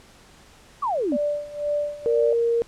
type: exponential sweep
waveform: sine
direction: down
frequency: 1206 to 223.1 Hz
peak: -21 dBFS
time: 0.82-1.17 s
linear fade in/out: 10 ms
type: tone with tremolo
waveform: sine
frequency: 587.3 Hz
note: D5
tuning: in tune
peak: -20 dBFS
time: 1.12-2.33 s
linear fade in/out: 2 ms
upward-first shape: sine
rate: 2 Hz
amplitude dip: 85%
type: tone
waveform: sine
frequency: 466.2 Hz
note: A#4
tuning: in tune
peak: -18 dBFS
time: 2.06-2.62 s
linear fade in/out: 0 ms
effects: pink hiss -51 dBFS RMS until 2.67 s + low-pass 9000 Hz 12 dB/octave